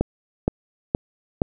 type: click train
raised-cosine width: 2 ms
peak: -5 dBFS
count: 4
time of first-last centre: 0.01-1.418 s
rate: 2.13 Hz
effects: none